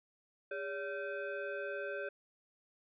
sine tone with frequency modulation, 569 Hz, C#5, 45 cents sharp, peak -37 dBFS, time 0.51-2.09 s, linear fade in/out 5 ms, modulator 975 Hz, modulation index 1.3, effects none

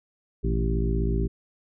harmonic tone with a mistuned harmonic, 56 Hz, A1, 31 cents sharp, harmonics 1 / 2 / 3 / 4 / 5 / 6 / 7, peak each -24 / -30 / -31 / -33 / -37 / -35 / -32 dBFS, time 0.43-1.28 s, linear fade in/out 20 ms, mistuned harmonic 2, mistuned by +120 cents, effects none

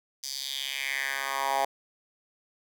10% pulse tone with high-pass filter sweep, 136.5 Hz, C#3, 26 cents flat, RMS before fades -31 dBFS, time 0.23-1.65 s, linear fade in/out 5 ms, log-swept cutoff 5400 to 750 Hz, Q 3.4, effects none

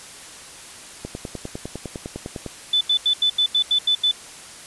click train, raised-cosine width 2 ms, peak -16 dBFS, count 15, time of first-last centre 1.05-2.463 s, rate 9.91 Hz
sine tone bursts, 3500 Hz, A7, 10 cents flat, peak -15 dBFS, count 9, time 2.73-4.114 s, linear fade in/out 5 ms, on 80 ms, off 83 ms
effects white hiss -40 dBFS RMS until 4.66 s + resampled to 24000 Hz

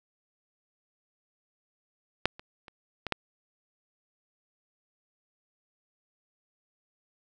clicks, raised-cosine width 0.3 ms, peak -6 / -28 / -30 / -17 / -10 dBFS, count 5, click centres 2.256 / 2.395 / 2.682 / 3.067 / 3.123 s, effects none

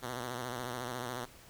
5% pulse tone with vibrato, 123.3 Hz, B2, 2 cents flat, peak -26 dBFS, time 0.02-1.26 s, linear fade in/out 20 ms, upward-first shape sine, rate 14 Hz, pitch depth 80 cents each way, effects pink hiss -56 dBFS RMS until 1.49 s

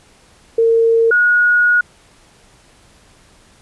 sine tone pair in turn, 456.6 / 1449.6 Hz, A#4 / F#6, -36 / -36 cents, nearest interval octave + minor sixth, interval 2000 cents, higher second, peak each -9 dBFS, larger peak neither, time 0.58-1.11 / 1.11-1.81 s, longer second, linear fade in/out 5 ms, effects pink hiss -49 dBFS RMS until 3.61 s + resampled to 24000 Hz

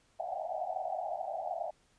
white band-pass noise, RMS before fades -37 dBFS, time 0.19-1.71 s, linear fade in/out 10 ms, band 620 to 790 Hz, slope 96 dB/octave, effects pink hiss -69 dBFS RMS until 1.98 s + resampled to 22050 Hz

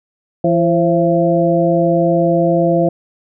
harmonic tone with a mistuned harmonic, 168.9 Hz, E3, 42 cents sharp, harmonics 1 / 2 / 3 / 4, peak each -16 / -16 / -16 / -16 dBFS, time 0.44-2.89 s, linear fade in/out 5 ms, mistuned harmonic 3, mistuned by +71 cents, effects none

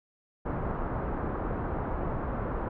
pink low-pass noise, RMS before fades -32 dBFS, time 0.45-2.69 s, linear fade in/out 10 ms, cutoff 1300 Hz, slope 24 dB/octave, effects none

